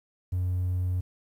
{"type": "tone", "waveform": "triangle", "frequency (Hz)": 90.9, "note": "F#2", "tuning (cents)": -30, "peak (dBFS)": -22, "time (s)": [0.32, 1.01], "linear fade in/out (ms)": 10, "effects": ["tanh soft clip ceiling -20 dBFS", "10-bit"]}